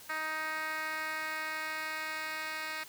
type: tone with band-pass filter sweep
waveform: 10% pulse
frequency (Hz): 313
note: D#4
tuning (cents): +10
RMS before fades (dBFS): -37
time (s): 0.09-2.84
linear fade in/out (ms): 10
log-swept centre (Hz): 1800 to 2700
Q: 1.5
effects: white hiss -52 dBFS RMS until 2.88 s